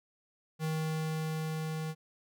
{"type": "tone with level ramp", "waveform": "square", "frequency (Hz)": 157.8, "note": "D#3", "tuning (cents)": 25, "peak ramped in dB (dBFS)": [-31, -35], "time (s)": [0.59, 1.95], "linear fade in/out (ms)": 50, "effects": []}